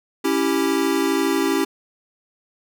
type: chord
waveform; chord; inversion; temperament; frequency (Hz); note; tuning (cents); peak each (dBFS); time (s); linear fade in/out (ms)
square; C# diminished; none; equal; 277.2 / 329.6 / 392; C#4 / E4 / G4; 0 / 0 / 0; -23; 0.24-1.65; 10
effects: none